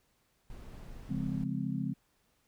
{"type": "noise", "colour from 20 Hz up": "brown", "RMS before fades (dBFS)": -46, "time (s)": [0.5, 1.44], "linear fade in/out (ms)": 2}
{"type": "chord", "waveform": "sine", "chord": "Db major seventh", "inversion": "none", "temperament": "just", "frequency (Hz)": [138.59, 173.24, 207.9, 259.9], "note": ["Db3", "F3", "Ab3", "C4"], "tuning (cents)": [0, -14, 2, -11], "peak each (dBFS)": -37, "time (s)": [1.09, 1.94], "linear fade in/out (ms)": 20}
{"effects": ["pink hiss -73 dBFS RMS until 2.47 s"]}